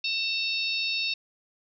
harmonic tone with a mistuned harmonic, 890 Hz, A5, 20 cents sharp, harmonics 3 / 4 / 5 / 6, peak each -29 / -31 / -33 / -35 dBFS, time 0.04-1.14 s, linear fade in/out 5 ms, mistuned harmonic 4, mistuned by +78 cents, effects none

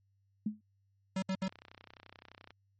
sine tone with exponential decay, 212.5 Hz, G#3, 40 cents sharp, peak -27 dBFS, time 0.46-0.61 s, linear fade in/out 5 ms, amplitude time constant 31 ms
square tone bursts, 190 Hz, F#3, 46 cents sharp, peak -32 dBFS, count 3, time 1.16-1.482 s, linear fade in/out 5 ms, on 64 ms, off 65 ms
click train, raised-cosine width 0.3 ms, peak -35 dBFS, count 35, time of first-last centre 1.43-2.506 s, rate 31.6 Hz
effects added 98 Hz sine -70 dBFS peak until 2.79 s + MP3 32 kbps

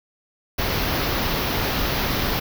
pink band-stop noise, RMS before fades -23 dBFS, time 0.58-2.4 s, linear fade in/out 10 ms, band 5700 to 12000 Hz, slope 48 dB/octave, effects none

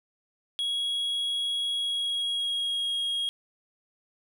triangle tone with pitch glide, 3322 to 3276 Hz, G#7 to G#7, 0 to -24 cents, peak -25 dBFS, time 0.59-3.29 s, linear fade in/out 0 ms, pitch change -24 cents, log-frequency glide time 1.72-2.96 s, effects none

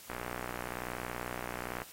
click train, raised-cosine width 0.5 ms, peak -23 dBFS, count 106, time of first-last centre 0.1-1.818 s, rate 61.1 Hz, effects white hiss -52 dBFS RMS until 1.92 s + AAC 48 kbps

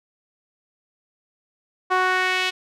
sawtooth tone with band-pass filter sweep, 370 Hz, F#4, in tune, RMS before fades -21 dBFS, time 1.9-2.51 s, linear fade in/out 20 ms, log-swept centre 1100 to 3000 Hz, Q 1.8, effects none

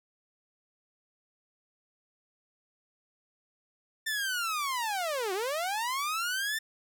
sawtooth linear two-way sweep, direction down then up, 1798 to 357.6 to 1798 Hz, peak -26 dBFS, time 4.06-6.59 s, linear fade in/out 10 ms, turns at 5.33 s, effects none

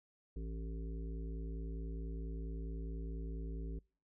harmonic tone with a mistuned harmonic, 55 Hz, A1, in tune, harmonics 1 / 3 / 5 / 7 / 8, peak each -40 / -49 / -52 / -54 / -57 dBFS, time 0.36-3.79 s, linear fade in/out 5 ms, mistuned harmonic 8, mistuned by +37 cents, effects noise-tail reverb RT60 0.4 s tail -25 dB re dry

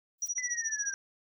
violet noise with exponential growth, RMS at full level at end -41 dBFS, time 0.18-0.28 s, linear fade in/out 5 ms, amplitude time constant 21 ms
sine tone with tremolo, 5810 Hz, F#8, 32 cents flat, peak -28 dBFS, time 0.22-0.94 s, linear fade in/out 2 ms, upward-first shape sine, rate 14 Hz, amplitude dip 100%
sine linear sweep, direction down, 2034 to 1568 Hz, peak -36 dBFS, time 0.38-0.94 s, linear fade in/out 0 ms
effects none

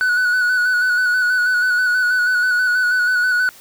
triangle tone with vibrato, 1480 Hz, F#6, in tune, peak -12 dBFS, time 0.01-3.49 s, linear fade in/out 0 ms, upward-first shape square, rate 6.2 Hz, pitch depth 26 cents each way, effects white hiss -44 dBFS RMS until 3.6 s

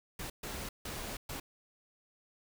pink noise bursts at uneven times, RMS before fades -41 dBFS, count 4, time 0.19-0.3 / 0.43-0.69 / 0.85-1.17 / 1.29-1.4 s, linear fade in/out 5 ms, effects none

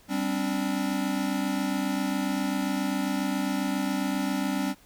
square chord, G suspended fourth, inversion none, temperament equal with one note detuned, 196 / 261.6 / 289 Hz, G3 / C4 / D4, 0 / 0 / -28 cents, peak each -31 / -31 / -31 dBFS, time 0.08-4.75 s, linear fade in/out 50 ms, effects pink hiss -57 dBFS RMS until 4.85 s

